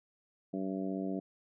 harmonic tone, 95.6 Hz, G2, 43 cents flat, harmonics 2 / 3 / 4 / 5 / 6 / 7, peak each -37 / -37 / -42 / -47 / -47 / -44 dBFS, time 0.53-1.2 s, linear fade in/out 10 ms, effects none

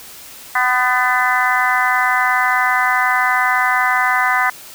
harmonic tone with a mistuned harmonic, 251.7 Hz, B3, 33 cents sharp, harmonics 3 / 4 / 5 / 6 / 7 / 8, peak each -20 / -20 / -20 / -20 / -20 / -20 dBFS, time 0.55-4.5 s, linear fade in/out 5 ms, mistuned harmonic 5, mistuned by -36 cents, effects white hiss -37 dBFS RMS until 4.74 s

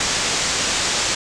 white low-pass noise, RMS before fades -21 dBFS, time 0-1.15 s, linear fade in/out 5 ms, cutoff 7800 Hz, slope 48 dB/octave, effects none

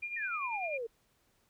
sine tone with tremolo, 2407 Hz, D7, 42 cents sharp, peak -34 dBFS, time 0.02-0.78 s, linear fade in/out 10 ms, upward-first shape sine, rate 10 Hz, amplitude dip 60%
sine exponential sweep, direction down, 1907 to 440 Hz, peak -35 dBFS, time 0.16-0.87 s, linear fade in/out 10 ms
effects pink hiss -72 dBFS RMS until 1.49 s

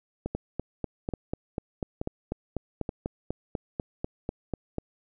two click trains, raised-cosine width 2 ms, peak -17 / -16 dBFS, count 4 / 19, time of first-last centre 0.26-2.892 / 0.35-4.783 s, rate 1.14 / 4.06 Hz, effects none

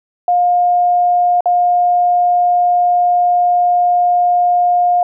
sine tone with dropouts, 710 Hz, F5, 28 cents sharp, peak -9 dBFS, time 0.28-5.03 s, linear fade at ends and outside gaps 2 ms, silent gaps 1.407-1.457 s, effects none

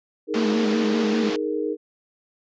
sine chord, D# suspended fourth, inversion none, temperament equal, 311.1 / 415.3 / 466.2 Hz, D#4 / G#4 / A#4, 0 / 0 / 0 cents, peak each -27 dBFS, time 0.27-1.77 s, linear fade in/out 50 ms
pink band-pass noise, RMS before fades -31 dBFS, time 0.34-1.36 s, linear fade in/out 0 ms, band 220 to 5300 Hz, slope 24 dB/octave
sine tone with vibrato, 220 Hz, A3, in tune, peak -21 dBFS, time 0.35-1.3 s, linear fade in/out 10 ms, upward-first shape square, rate 5.1 Hz, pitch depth 52 cents each way
effects resampled to 16000 Hz

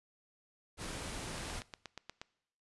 pink noise, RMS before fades -42 dBFS, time 0.77-1.63 s, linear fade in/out 50 ms
click train, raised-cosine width 0.2 ms, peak -26 dBFS, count 8, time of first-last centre 1.38-2.215 s, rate 8.38 Hz
effects noise-tail reverb RT60 0.8 s tail -22 dB re dry + resampled to 24000 Hz

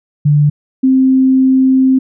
sine tone pair in turn, 147.2 / 262.3 Hz, D3 / C4, +4 / +4 cents, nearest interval minor seventh, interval 1000 cents, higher second, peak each -6 dBFS, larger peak neither, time 0.25-0.5 / 0.83-1.99 s, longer second, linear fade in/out 10 ms, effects none

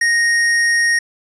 square tone, 1864.7 Hz, A#6, in tune, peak -13 dBFS, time 0.01-0.99 s, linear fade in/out 5 ms, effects resampled to 22050 Hz

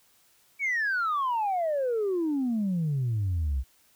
sine exponential sweep, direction down, 2300 to 61.7 Hz, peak -23 dBFS, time 0.59-3.64 s, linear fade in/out 50 ms, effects tanh soft clip ceiling -22 dBFS + white hiss -63 dBFS RMS until 3.95 s

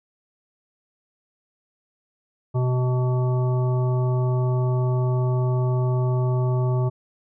harmonic tone, 126.1 Hz, B2, 36 cents sharp, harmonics 1 / 3 / 5 / 7 / 9, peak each -19 / -29 / -33 / -36 / -38 dBFS, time 2.54-6.9 s, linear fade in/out 20 ms, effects none

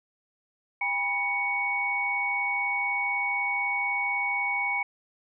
sine tone cluster, 805 / 976 / 2232 Hz, G5 / B5 / C#7, +46 / -21 / +11 cents, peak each -33 / -34 / -26 dBFS, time 0.81-4.83 s, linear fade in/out 5 ms, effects none

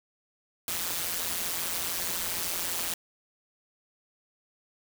white noise with amplitude modulation, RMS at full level -28 dBFS, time 0.68-2.94 s, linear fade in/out 2 ms, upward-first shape sine, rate 173 Hz, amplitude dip 85%, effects none

